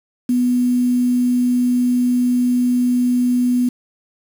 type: tone with quantisation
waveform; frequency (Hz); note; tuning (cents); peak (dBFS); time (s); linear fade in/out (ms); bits
sine; 246.9; B3; 0; -13; 0.29-3.69; 5; 6
effects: none